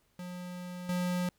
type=tone with level steps; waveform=square; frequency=179.1 Hz; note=F3; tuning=44 cents sharp; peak=-40 / -30 dBFS; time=0.19-1.29 s; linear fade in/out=2 ms; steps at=0.89 s; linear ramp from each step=2 ms; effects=pink hiss -72 dBFS RMS until 1.38 s